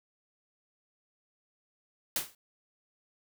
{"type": "noise with exponential decay", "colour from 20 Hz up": "white", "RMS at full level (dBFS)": -27, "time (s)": [2.16, 2.35], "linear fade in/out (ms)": 2, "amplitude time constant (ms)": 41, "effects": []}